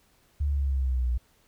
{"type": "linear sweep", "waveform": "sine", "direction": "down", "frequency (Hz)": [73.42, 59.2], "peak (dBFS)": -23, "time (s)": [0.4, 1.18], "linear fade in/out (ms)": 10, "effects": ["pink hiss -64 dBFS RMS until 1.47 s"]}